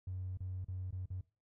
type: tone with dropouts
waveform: triangle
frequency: 92.5 Hz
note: F#2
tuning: in tune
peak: -35 dBFS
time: 0.07-1.21 s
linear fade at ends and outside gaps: 5 ms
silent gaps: 0.373-0.404 / 0.646-0.683 / 0.908-0.926 / 1.058-1.103 s
effects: noise-tail reverb RT60 0.3 s tail -21 dB re dry + tanh soft clip ceiling -35 dBFS